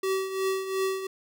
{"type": "tone with tremolo", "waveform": "square", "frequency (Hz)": 382.7, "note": "G4", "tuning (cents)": -42, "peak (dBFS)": -24, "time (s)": [0.03, 1.07], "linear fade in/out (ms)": 5, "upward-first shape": "triangle", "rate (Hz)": 2.8, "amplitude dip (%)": 70, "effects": []}